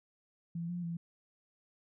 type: tone with pitch steps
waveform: sine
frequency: 168.7 / 175.7 / 168.8 Hz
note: E3 / F3 / E3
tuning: +40 / +11 / +41 cents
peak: -35 dBFS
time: 0.55-0.97 s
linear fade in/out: 5 ms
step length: 140 ms
effects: none